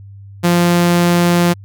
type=tone; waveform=sawtooth; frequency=173.9 Hz; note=F3; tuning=7 cents flat; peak=-6 dBFS; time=0.43-1.54 s; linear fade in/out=20 ms; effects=added 99 Hz sine -33 dBFS peak until 1.64 s